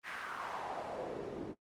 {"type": "noise with band-pass filter sweep", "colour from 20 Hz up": "pink", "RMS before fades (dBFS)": -42, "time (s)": [0.03, 1.55], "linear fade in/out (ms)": 50, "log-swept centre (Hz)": [1800, 280], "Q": 2.7, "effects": ["noise-tail reverb RT60 0.1 s tail -18 dB re dry", "Opus 32 kbps"]}